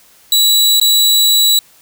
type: tone with dropouts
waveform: sawtooth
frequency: 3921 Hz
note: B7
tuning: 13 cents flat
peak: -5 dBFS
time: 0.32-1.59 s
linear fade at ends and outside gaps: 2 ms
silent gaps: 0.799-0.813 s
effects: white hiss -47 dBFS RMS until 1.81 s